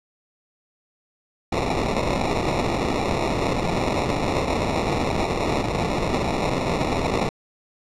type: noise with sample-and-hold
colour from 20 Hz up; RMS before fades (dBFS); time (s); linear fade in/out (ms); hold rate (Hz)
violet; -23; 1.52-7.29; 2; 1575
effects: low-pass 6000 Hz 12 dB/octave